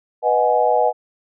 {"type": "chord", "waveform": "sine", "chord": "G# minor seventh", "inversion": "first", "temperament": "equal with one note detuned", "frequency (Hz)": [493.9, 622.3, 740, 839.3], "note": ["B4", "D#5", "F#5", "G#5"], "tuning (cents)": [0, 0, 0, 18], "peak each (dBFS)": -19, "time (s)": [0.22, 0.93], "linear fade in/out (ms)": 50, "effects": []}